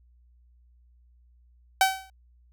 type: tone with exponential decay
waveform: sawtooth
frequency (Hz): 765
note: G5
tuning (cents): -42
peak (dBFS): -11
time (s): 1.81-2.1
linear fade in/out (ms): 2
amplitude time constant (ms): 63
effects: added 60 Hz sine -56 dBFS peak until 2.52 s